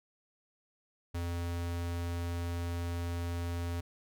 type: tone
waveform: square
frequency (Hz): 86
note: F2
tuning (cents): -26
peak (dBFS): -34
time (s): 1.14-3.81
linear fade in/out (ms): 10
effects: none